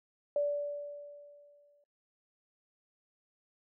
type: tone with exponential decay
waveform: sine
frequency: 580 Hz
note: D5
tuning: 22 cents flat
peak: -26 dBFS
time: 0.36-1.84 s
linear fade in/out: 2 ms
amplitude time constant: 320 ms
effects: noise-tail reverb RT60 1.0 s tail -24 dB re dry